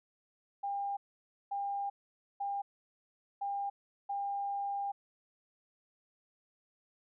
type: tone bursts at uneven times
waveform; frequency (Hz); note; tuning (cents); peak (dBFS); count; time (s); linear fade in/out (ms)
sine; 801; G5; +37; -33; 5; 0.63-0.97 / 1.51-1.9 / 2.4-2.62 / 3.41-3.7 / 4.09-4.92; 10
effects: none